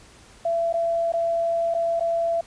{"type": "tone with dropouts", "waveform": "sine", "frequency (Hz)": 672, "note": "E5", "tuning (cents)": 33, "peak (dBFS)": -20, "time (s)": [0.45, 2.41], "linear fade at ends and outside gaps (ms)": 5, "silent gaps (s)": [[0.727, 0.739], [1.122, 1.136], [1.741, 1.747], [1.997, 2.006]], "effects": ["pink hiss -50 dBFS RMS until 2.46 s", "resampled to 22050 Hz"]}